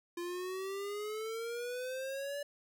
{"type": "exponential sweep", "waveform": "square", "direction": "up", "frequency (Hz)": [344.1, 580], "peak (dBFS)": -38, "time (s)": [0.17, 2.43], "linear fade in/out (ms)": 5, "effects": []}